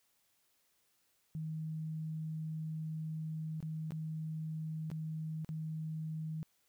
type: tone with dropouts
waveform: sine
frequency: 157.7 Hz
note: D#3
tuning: 24 cents sharp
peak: -37 dBFS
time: 1.35-6.43 s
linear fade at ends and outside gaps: 0 ms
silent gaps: 3.604-3.627 / 3.907-3.92 / 4.902-4.915 / 5.447-5.49 s
effects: white hiss -75 dBFS RMS until 6.68 s